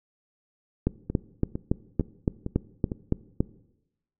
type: two click trains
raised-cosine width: 3 ms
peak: -17 / -9 dBFS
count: 5 / 10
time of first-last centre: 1.1-2.918 / 0.87-3.405 s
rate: 2.2 / 3.55 Hz
effects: noise-tail reverb RT60 0.9 s tail -20 dB re dry